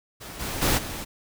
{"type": "noise with level steps", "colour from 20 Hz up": "pink", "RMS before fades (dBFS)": [-39, -31, -22, -34], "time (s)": [0.2, 1.05], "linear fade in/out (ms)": 20, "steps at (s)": [0.39, 0.61, 0.77], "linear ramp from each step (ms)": 20, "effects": []}